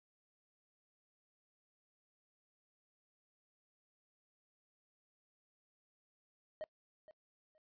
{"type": "tone with echo", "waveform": "triangle", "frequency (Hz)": 622.3, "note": "D#5", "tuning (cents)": 0, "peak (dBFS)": -38, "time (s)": [6.61, 6.64], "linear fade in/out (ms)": 0, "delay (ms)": 470, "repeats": 2, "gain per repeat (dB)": -15, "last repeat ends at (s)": 7.58, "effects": ["noise-tail reverb RT60 0.1 s tail -24 dB re dry", "resampled to 11025 Hz"]}